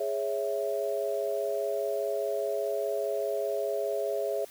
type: chord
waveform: sine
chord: C# minor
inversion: second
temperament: equal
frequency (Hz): 415.3 / 554.4 / 659.3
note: G#4 / C#5 / E5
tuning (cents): 0 / 0 / 0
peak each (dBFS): -32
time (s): 0-4.45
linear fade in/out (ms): 5
effects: white hiss -52 dBFS RMS until 4.5 s